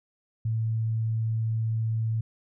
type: tone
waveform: sine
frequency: 111.9 Hz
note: A2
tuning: 30 cents sharp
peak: -24 dBFS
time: 0.45-2.21 s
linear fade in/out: 5 ms
effects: none